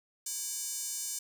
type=tone with high-pass filter; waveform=square; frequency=329.6 Hz; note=E4; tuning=in tune; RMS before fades=-37 dBFS; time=0.26-1.19 s; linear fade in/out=5 ms; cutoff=7000 Hz; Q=2.5; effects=none